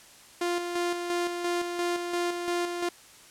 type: tone with tremolo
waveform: sawtooth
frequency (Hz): 349.2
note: F4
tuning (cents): 0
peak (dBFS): -22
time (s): 0.41-2.89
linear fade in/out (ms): 5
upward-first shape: square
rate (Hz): 2.9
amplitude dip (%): 45
effects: white hiss -52 dBFS RMS until 3.3 s + low-pass 10000 Hz 12 dB/octave